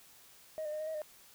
sine tone with pitch steps, 627 / 603 / 613 / 622 / 635 / 609 Hz, D#5 / D5 / D#5 / D#5 / D#5 / D#5, +13 / +46 / -26 / -1 / +35 / -37 cents, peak -34 dBFS, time 0.58-1.018 s, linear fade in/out 0 ms, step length 73 ms, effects tanh soft clip ceiling -33 dBFS + white hiss -59 dBFS RMS until 1.34 s

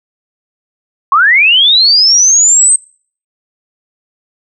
sine linear sweep, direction up, 1046.5 to 8372 Hz, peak -4 dBFS, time 1.12-2.76 s, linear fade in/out 2 ms, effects noise-tail reverb RT60 0.5 s tail -26 dB re dry

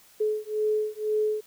sine beating tone pair, 426.8 / 428.8 Hz, G#4 / A4, +47 / -45 cents, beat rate 2 Hz, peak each -27 dBFS, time 0.2-1.41 s, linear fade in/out 10 ms, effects white hiss -56 dBFS RMS until 1.46 s

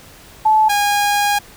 sine / sawtooth tone pair in turn, 867 / 818.6 Hz, A5 / G#5, -26 / -25 cents, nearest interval minor second, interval 99 cents, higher first, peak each -9 / -10 dBFS, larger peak first, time 0.45-0.69 / 0.69-1.39 s, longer second, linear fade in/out 10 ms, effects pink hiss -42 dBFS RMS until 1.56 s

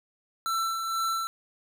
square tone with tremolo, 1338 Hz, E6, 25 cents sharp, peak -26 dBFS, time 0.46-1.27 s, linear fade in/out 0 ms, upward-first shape sine, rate 2.1 Hz, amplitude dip 40%, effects none

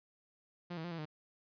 sawtooth tone with pitch steps, 175.1 / 160.8 / 174.7 / 165.8 / 153 Hz, F3 / E3 / F3 / E3 / D#3, +5 / -43 / +1 / +10 / -29 cents, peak -36 dBFS, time 0.7-1.055 s, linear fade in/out 10 ms, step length 71 ms, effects resampled to 11025 Hz

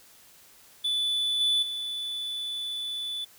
triangle tone with level steps, 3478 Hz, A7, 21 cents flat, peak -23 / -20 / -29 dBFS, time 0.84-3.25 s, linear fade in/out 10 ms, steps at 1.4 / 1.62 s, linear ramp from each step 10 ms, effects white hiss -55 dBFS RMS until 3.38 s

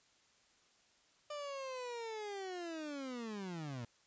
30% pulse linear sweep, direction down, 598 to 113 Hz, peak -39 dBFS, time 1.3-3.85 s, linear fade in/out 5 ms, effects white hiss -70 dBFS RMS until 4.06 s + resampled to 16000 Hz

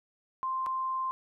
sine tone with dropouts, 1046.5 Hz, C6, in tune, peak -29 dBFS, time 0.43-1.11 s, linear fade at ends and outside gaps 0 ms, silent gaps 0.662-0.667 s, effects none

